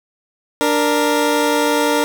20% pulse tone pair together, 294.6 / 467.6 Hz, D4 / A#4, +6 / +5 cents, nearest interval minor sixth, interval 799 cents, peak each -12 dBFS, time 0.61-2.04 s, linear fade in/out 0 ms, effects none

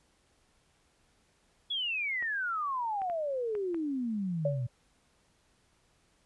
sine exponential sweep, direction down, 3430 to 118.4 Hz, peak -30 dBFS, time 1.7-4.67 s, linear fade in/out 10 ms
clicks, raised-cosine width 0.5 ms, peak -31 dBFS, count 5, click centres 2.225 / 3.018 / 3.099 / 3.552 / 3.745 s
sine tone with exponential decay, 571 Hz, D5, 49 cents flat, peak -24 dBFS, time 4.45-4.69 s, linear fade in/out 5 ms, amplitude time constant 51 ms
effects pink hiss -69 dBFS RMS until 6.25 s + resampled to 24000 Hz

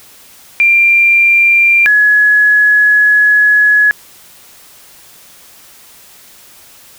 sine tone pair in turn, 2378 / 1689.3 Hz, D7 / G#6, +21 / +29 cents, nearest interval tritone, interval 592 cents, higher first, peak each -5 dBFS, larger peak neither, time 0.6-1.86 / 1.86-3.91 s, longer second, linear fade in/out 0 ms, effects white hiss -40 dBFS RMS until 6.98 s

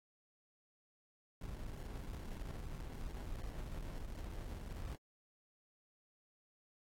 brown noise with sample-and-hold, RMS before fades -45 dBFS, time 1.41-4.96 s, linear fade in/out 5 ms, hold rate 1225 Hz, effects AAC 48 kbps

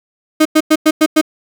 35% pulse tone bursts, 311.1 Hz, D#4, in tune, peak -5 dBFS, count 6, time 0.4-1.214 s, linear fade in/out 10 ms, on 54 ms, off 98 ms, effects none

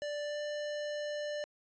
square tone with pitch glide, 587.3 to 592.1 Hz, D5 to D5, 0 to +14 cents, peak -36 dBFS, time 0.02-1.44 s, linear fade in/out 0 ms, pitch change +14 cents, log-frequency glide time 0.23-0.4 s, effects resampled to 16000 Hz

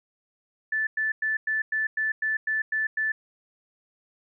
sine tone bursts, 1752 Hz, A6, 8 cents flat, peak -23 dBFS, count 10, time 0.72-3.12 s, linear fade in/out 5 ms, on 150 ms, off 100 ms, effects none

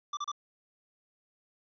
square tone bursts, 1174.7 Hz, D6, in tune, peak -33 dBFS, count 3, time 0.13-0.317 s, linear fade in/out 5 ms, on 41 ms, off 32 ms, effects resampled to 16000 Hz + 11-bit

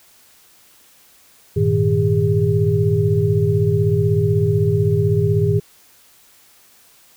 sine tone cluster, 99 / 115 / 155.7 / 405.8 Hz, G2 / A#2 / D#3 / G#4, +18 / -23 / +2 / -40 cents, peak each -19 dBFS, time 1.56-5.6 s, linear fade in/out 10 ms, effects white hiss -51 dBFS RMS until 7.16 s

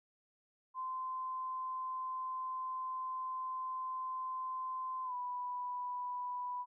sine tone with pitch glide, 1034 to 987.9 Hz, C6 to B5, -21 to 0 cents, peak -37 dBFS, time 0.74-6.66 s, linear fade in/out 50 ms, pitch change -79 cents, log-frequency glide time 5.04-5.14 s, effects none

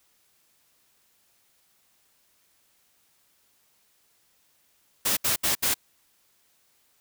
white noise bursts, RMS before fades -24 dBFS, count 4, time 5.05-5.743 s, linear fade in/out 10 ms, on 120 ms, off 71 ms, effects white hiss -66 dBFS RMS until 7 s

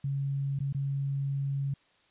sine tone with dropouts, 138.59 Hz, C#3, in tune, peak -28 dBFS, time 0.04-1.74 s, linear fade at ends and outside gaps 5 ms, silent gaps 0.59-0.603 / 0.727-0.746 s, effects white hiss -65 dBFS RMS until 2.1 s + resampled to 8000 Hz

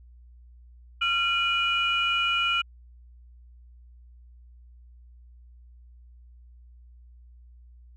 sine tone cluster, 1377 / 2446 / 2923 Hz, F6 / D#7 / F#7, -25 / -30 / -22 cents, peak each -26 dBFS, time 1.01-2.62 s, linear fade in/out 10 ms, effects tanh soft clip ceiling -13 dBFS + added 60 Hz sine -48 dBFS peak until 7.96 s

